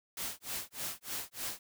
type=noise with tremolo; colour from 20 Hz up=white; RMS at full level=-37 dBFS; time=0.17-1.59 s; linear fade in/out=2 ms; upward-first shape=sine; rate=3.3 Hz; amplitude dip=100%; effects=none